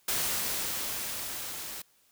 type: noise with level ramp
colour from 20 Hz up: white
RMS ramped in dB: -29 to -40 dBFS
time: 0.08-1.82 s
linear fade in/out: 5 ms
effects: white hiss -66 dBFS RMS until 2.11 s